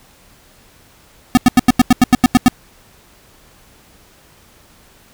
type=tone bursts; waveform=square; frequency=250 Hz; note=B3; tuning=21 cents sharp; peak=-5 dBFS; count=11; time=1.35-2.482 s; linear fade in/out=0 ms; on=22 ms; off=89 ms; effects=pink hiss -48 dBFS RMS until 5.13 s